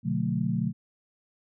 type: chord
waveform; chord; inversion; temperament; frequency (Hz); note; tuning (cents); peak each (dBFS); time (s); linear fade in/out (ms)
sine; B minor seventh; none; equal with one note detuned; 123.47 / 146.83 / 180.88 / 220; B2 / D3 / F#3 / A3; 0 / 0 / -39 / 0; -31 / -31 / -29 / -30; 0.03-0.73; 50
effects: none